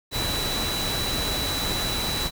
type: tone in noise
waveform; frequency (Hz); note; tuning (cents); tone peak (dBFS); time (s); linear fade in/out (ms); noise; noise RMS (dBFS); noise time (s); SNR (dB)
sine; 3951; B7; 0; -28; 0.11-2.31; 50; pink; -28; 0.11-2.31; -3
effects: none